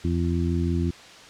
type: harmonic tone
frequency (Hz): 85.7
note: F2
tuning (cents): -32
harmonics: 1 / 2 / 3 / 4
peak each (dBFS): -24 / -27 / -29 / -30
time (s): 0.04-0.91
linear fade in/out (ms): 10
effects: white hiss -45 dBFS RMS until 1.29 s + low-pass 5000 Hz 12 dB/octave